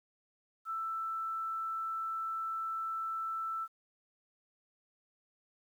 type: tone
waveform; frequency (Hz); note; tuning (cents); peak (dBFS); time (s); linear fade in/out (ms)
sine; 1326; E6; +10; -34; 0.65-3.68; 50
effects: 11-bit

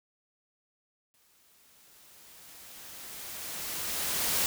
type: noise with exponential growth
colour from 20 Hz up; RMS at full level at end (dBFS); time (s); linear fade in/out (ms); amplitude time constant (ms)
white; -27; 1.14-4.46; 0; 720
effects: none

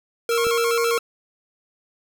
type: tone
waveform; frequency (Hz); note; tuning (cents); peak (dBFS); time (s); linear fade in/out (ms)
square; 466.2; A#4; 0; -20; 0.29-0.98; 2
type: tone with vibrato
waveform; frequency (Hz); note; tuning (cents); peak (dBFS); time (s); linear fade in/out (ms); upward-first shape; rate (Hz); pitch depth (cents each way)
sawtooth; 1200; D6; +37; -21; 0.31-0.99; 5; square; 7.5; 170
type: click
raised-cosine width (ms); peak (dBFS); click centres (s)
2; -19; 0.468
effects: none

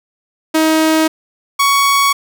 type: tone pair in turn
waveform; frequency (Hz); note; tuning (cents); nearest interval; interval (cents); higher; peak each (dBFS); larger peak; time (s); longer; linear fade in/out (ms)
sawtooth; 316.7 / 1117.6; D#4 / C#6; +31 / +14; octave + minor seventh; 2183; second; -6; neither; 0.54-1.08 / 1.59-2.13; neither; 10
effects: none

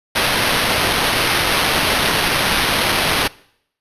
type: noise with sample-and-hold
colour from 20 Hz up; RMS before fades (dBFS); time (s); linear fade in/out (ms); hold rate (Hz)
violet; -17; 0.15-3.28; 10; 7350
effects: noise-tail reverb RT60 0.7 s tail -23 dB re dry + resampled to 32000 Hz

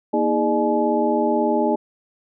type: tone cluster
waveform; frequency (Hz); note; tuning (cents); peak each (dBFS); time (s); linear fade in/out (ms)
sine; 238.3 / 316.9 / 413.1 / 604 / 850; A#3 / D#4 / G#4 / D5 / G#5; +38 / +32 / -9 / +48 / +40; -23; 0.13-1.76; 10
effects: none

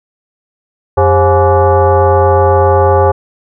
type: tone with frequency modulation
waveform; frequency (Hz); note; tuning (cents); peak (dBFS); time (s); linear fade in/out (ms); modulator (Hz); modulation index
sine; 222.8; A3; +22; -5; 0.97-3.12; 10; 312; 2.5
effects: none

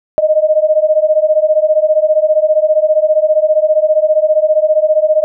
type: beating tone pair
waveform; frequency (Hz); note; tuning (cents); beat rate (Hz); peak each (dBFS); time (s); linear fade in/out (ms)
sine; 611 / 626; D#5 / D#5; -32 / +10; 15; -11; 0.18-5.24; 0
effects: none

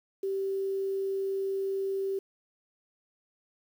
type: tone with quantisation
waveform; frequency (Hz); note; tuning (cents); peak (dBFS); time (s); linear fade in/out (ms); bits
sine; 388.7; G4; -15; -28; 0.23-2.19; 5; 9
effects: none

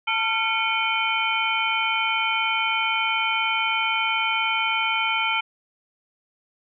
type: tone cluster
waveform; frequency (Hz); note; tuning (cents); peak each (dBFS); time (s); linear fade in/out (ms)
sine; 889 / 1373 / 2219 / 2422 / 3074; A5 / F6 / C#7 / D#7 / G7; +18 / -30 / +1 / -47 / -35; -27; 0.07-5.41; 10
effects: none

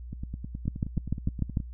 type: two click trains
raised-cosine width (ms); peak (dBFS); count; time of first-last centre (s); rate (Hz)
5; -23 / -14; 15 / 7; 0.13-1.602 / 0.68-1.572; 9.51 / 6.73
effects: noise-tail reverb RT60 0.1 s tail -25 dB re dry + added 60 Hz sine -38 dBFS peak until 1.73 s

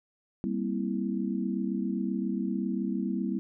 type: chord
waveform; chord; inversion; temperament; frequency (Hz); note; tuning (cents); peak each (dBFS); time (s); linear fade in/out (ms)
sine; C dominant seventh; second; equal with one note detuned; 196 / 234.2 / 261.6 / 329.6; G3 / Bb3 / C4 / E4; 0 / +8 / 0 / 0; -31 / -33 / -35 / -35; 0.44-3.39; 0
effects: none

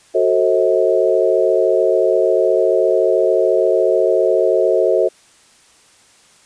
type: chord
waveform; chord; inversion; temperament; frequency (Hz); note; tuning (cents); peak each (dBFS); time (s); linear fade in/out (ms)
sine; F# diminished seventh; none; just; 370 / 444 / 532.8 / 639.4; F#4 / A4 / C5 / Eb5; 0 / +16 / +31 / +47; -17; 0.14-5.09; 20
effects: white hiss -50 dBFS RMS until 6.45 s + resampled to 22050 Hz

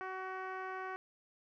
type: tone with low-pass filter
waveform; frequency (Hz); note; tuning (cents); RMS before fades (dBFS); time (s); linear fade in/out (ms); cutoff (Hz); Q
10% pulse; 376; F#4; +28; -42; 0.01-0.96; 0; 1500; 1.2
effects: none

